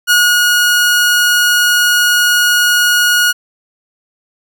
sawtooth tone with ADSR envelope, 1446 Hz, F#6, 40 cents flat, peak -3 dBFS, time 0.07-3.33 s, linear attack 37 ms, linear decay 260 ms, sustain -2 dB, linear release 25 ms, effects none

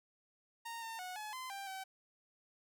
sawtooth tone with pitch steps, 925 / 907 / 733 / 851 / 1030 / 789 / 766 Hz, A#5 / A#5 / F#5 / G#5 / C6 / G5 / G5, -14 / -48 / -16 / +42 / -28 / +11 / -40 cents, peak -39 dBFS, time 0.65-1.84 s, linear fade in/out 10 ms, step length 170 ms, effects none

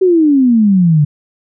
sine exponential sweep, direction down, 384.3 to 143.3 Hz, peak -6 dBFS, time 0.01-1.05 s, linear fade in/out 10 ms, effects none

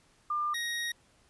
sine / 25% pulse tone pair in turn, 1199 / 1879.8 Hz, D6 / A#6, +36 / +14 cents, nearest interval minor sixth, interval 778 cents, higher second, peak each -28 dBFS, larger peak neither, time 0.3-0.54 / 0.54-0.92 s, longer second, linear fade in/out 5 ms, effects pink hiss -65 dBFS RMS until 1.29 s + resampled to 24000 Hz

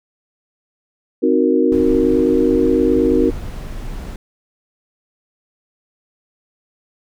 sine chord, C half-diminished seventh, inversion none, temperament equal, 261.6 / 311.1 / 370 / 466.2 Hz, C4 / Eb4 / Gb4 / Bb4, 0 / 0 / 0 / 0 cents, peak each -17 dBFS, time 1.22-3.31 s, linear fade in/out 20 ms
brown noise, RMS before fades -27 dBFS, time 1.72-4.16 s, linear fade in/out 2 ms
effects none

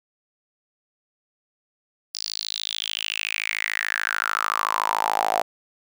sawtooth tone with high-pass filter sweep, 53.6 Hz, A1, 45 cents flat, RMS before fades -26 dBFS, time 2.14-5.42 s, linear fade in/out 5 ms, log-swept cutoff 5000 to 700 Hz, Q 6.7, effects none

